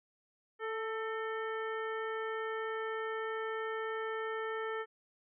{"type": "harmonic tone with a mistuned harmonic", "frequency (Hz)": 441.7, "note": "A4", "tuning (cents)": 7, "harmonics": [1, 2, 3, 4, 5, 7], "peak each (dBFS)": [-37, -45, -42, -43, -51, -55], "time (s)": [0.59, 4.86], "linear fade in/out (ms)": 50, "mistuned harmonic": 4, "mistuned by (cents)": 33, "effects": []}